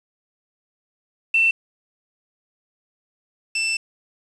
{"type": "tone pair in turn", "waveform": ["sine", "sawtooth"], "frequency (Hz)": [2685, 2663], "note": ["E7", "E7"], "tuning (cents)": [31, 17], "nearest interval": "unison", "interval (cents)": 14, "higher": "first", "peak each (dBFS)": [-14, -17], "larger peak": "first", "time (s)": [[1.34, 1.51], [3.55, 3.77]], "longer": "second", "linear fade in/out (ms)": 5, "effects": ["resampled to 22050 Hz", "7-bit"]}